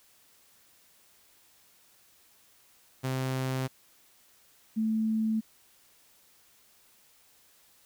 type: tone pair in turn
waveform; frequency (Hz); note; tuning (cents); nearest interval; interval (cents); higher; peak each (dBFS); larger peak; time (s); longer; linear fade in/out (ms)
sawtooth / sine; 130.81 / 220; C3 / A3; 0 / 0; major sixth; 900; second; -25; neither; 3.03-3.68 / 4.76-5.41; neither; 20
effects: white hiss -62 dBFS RMS until 7.85 s